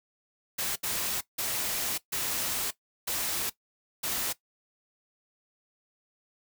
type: noise bursts at uneven times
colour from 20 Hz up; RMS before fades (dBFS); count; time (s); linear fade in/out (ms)
white; -31; 6; 0.58-0.76 / 0.83-1.21 / 1.38-1.98 / 2.12-2.71 / 3.07-3.5 / 4.03-4.33; 10
effects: noise-tail reverb RT60 0.1 s tail -17 dB re dry